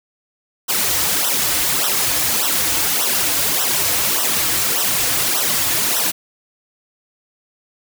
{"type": "noise with flanger", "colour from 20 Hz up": "white", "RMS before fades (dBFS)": -18, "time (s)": [0.68, 6.12], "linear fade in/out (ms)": 20, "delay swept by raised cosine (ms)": [0.43, 5.13], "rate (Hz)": 1.7, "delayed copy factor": -0.95, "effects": []}